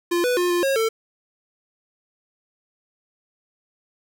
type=tone with pitch steps; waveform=square; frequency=347.1 / 494.1 / 355.1 / 350.1 / 543 / 447.3 Hz; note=F4 / B4 / F4 / F4 / C#5 / A4; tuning=-11 / +1 / +29 / +4 / -36 / +28 cents; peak=-19 dBFS; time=0.11-0.89 s; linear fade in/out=10 ms; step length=130 ms; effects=8-bit